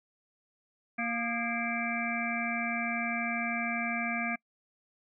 harmonic tone with a mistuned harmonic, 233.1 Hz, A#3, in tune, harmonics 1 / 3 / 5 / 7 / 9 / 10, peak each -35 / -37 / -41 / -38 / -39 / -35 dBFS, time 0.98-4.36 s, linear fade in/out 10 ms, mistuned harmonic 5, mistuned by +69 cents, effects noise-tail reverb RT60 0.1 s tail -26 dB re dry

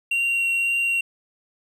triangle tone with vibrato, 2753 Hz, F7, 25 cents flat, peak -18 dBFS, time 0.11-1.01 s, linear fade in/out 5 ms, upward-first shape triangle, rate 1.9 Hz, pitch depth 9 cents each way, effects none

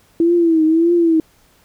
sine tone with vibrato, 329.8 Hz, E4, 1 cent sharp, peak -10 dBFS, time 0.2-1.2 s, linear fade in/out 2 ms, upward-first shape triangle, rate 1.7 Hz, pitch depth 100 cents each way, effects pink hiss -54 dBFS RMS until 1.64 s

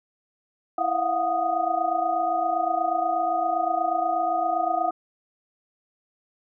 sine tone cluster, 329.6 / 679 / 708 / 736 / 1243 Hz, E4 / F5 / F5 / F#5 / D#6, 0 / -49 / +23 / -9 / -2 cents, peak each -34 / -30 / -26 / -25 / -30 dBFS, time 0.78-4.91 s, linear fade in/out 5 ms, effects none

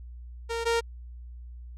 sawtooth tone pair in turn, 461.9 / 463.7 Hz, A#4 / A#4, -16 / -9 cents, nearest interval unison, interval 7 cents, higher second, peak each -25 / -19 dBFS, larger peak second, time 0.49-0.65 / 0.65-0.81 s, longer neither, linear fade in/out 20 ms, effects added 60 Hz sine -40 dBFS peak until 1.77 s + low-pass 8000 Hz 12 dB/octave

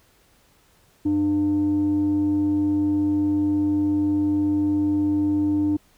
sine tone pair together, 94.49 / 300 Hz, F#2 / D4, +37 / +37 cents, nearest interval octave + minor sixth, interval 2000 cents, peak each -28 / -17 dBFS, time 1.05-5.77 s, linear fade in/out 10 ms, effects tanh soft clip ceiling -15 dBFS + pink hiss -59 dBFS RMS until 5.97 s

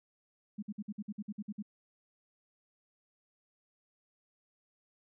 sine tone bursts, 207.7 Hz, G#3, in tune, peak -36 dBFS, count 11, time 0.58-1.626 s, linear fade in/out 10 ms, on 46 ms, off 54 ms, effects none

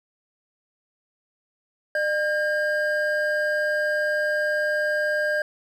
triangle tone pair together, 603 / 1609.8 Hz, D5 / G6, +46 / +46 cents, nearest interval octave + perfect fourth, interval 1700 cents, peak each -22 / -22 dBFS, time 1.95-5.42 s, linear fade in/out 2 ms, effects none

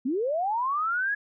sine linear sweep, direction up, 233.1 to 1696 Hz, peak -24 dBFS, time 0.05-1.15 s, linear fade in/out 10 ms, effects none

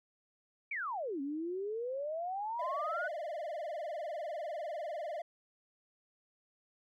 sine exponential two-way sweep, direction down then up, 2400 to 269.9 to 1517 Hz, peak -35 dBFS, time 0.71-3.08 s, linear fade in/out 5 ms, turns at 1.21 s
triangle tone with vibrato, 642 Hz, E5, 46 cents flat, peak -35 dBFS, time 2.59-5.22 s, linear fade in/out 5 ms, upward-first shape sine, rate 20 Hz, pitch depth 160 cents each way
effects none

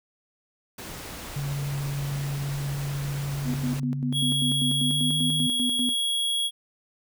pink noise, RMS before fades -38 dBFS, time 0.78-3.8 s, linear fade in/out 5 ms
sine tone with pitch glide, 140.8 to 153.54 Hz, C#3 to D#3, +27 to -23 cents, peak -27 dBFS, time 1.36-5.47 s, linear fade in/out 5 ms, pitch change +150 cents, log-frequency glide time 4.75-5.19 s
sine tone with tremolo, 247.4 Hz, B3, 3 cents sharp, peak -25 dBFS, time 3.44-5.95 s, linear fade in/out 50 ms, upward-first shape square, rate 5.1 Hz, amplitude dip 75%
square tone, 3322 Hz, G#7, in tune, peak -24 dBFS, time 4.12-6.51 s, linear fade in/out 50 ms
effects none

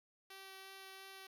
5% pulse tone with vibrato, 385.3 Hz, G4, 30 cents flat, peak -40 dBFS, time 0.3-1.27 s, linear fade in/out 5 ms, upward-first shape sine, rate 2.9 Hz, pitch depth 8 cents each way, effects none

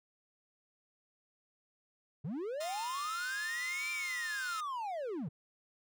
triangle linear two-way sweep, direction up then down, 123.47 to 2375 to 123.47 Hz, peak -34 dBFS, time 2.24-5.29 s, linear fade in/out 10 ms, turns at 3.91 s
10% pulse chord, F dominant seventh, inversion second, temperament equal with one note detuned, 1046.5 / 1244.5 / 1396.9 / 1768.2 Hz, C6 / Eb6 / F6 / A6, 0 / 0 / 0 / +8 cents, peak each -40 dBFS, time 2.6-4.61 s, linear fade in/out 10 ms
effects none

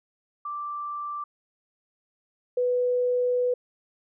sine tone pair in turn, 1174 / 494.7 Hz, D6 / B4, -1 / +3 cents, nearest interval octave + minor third, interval 1496 cents, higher first, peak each -30 / -21 dBFS, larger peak second, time 0.45-1.24 / 2.57-3.54 s, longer second, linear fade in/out 5 ms, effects none

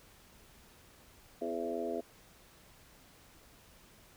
harmonic tone with a mistuned harmonic, 83.8 Hz, E2, 29 cents sharp, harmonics 3 / 4 / 5 / 6 / 7 / 8, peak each -42 / -41 / -39 / -43 / -45 / -39 dBFS, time 1.41-2.01 s, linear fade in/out 10 ms, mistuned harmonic 6, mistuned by +19 cents, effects pink hiss -60 dBFS RMS until 4.16 s

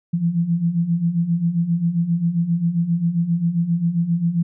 sine beating tone pair, 164.81 / 172.31 Hz, E3 / F3, 0 / -23 cents, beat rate 7.5 Hz, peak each -23 / -18 dBFS, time 0.13-4.43 s, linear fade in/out 10 ms, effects none

